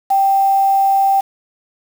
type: tone with quantisation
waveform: sine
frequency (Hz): 783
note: G5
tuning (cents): -2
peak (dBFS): -10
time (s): 0.1-1.21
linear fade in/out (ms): 10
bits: 5
effects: none